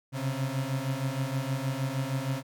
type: beating tone pair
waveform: 35% pulse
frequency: 130.81 / 137.21 Hz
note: C3 / C#3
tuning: 0 / -17 cents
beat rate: 6.4 Hz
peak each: -30 dBFS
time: 0.12-2.43 s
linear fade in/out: 50 ms
effects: none